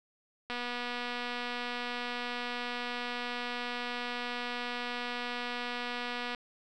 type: click train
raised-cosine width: 0.3 ms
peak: -21 dBFS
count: 1422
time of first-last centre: 0.5-6.348 s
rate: 243 Hz
effects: none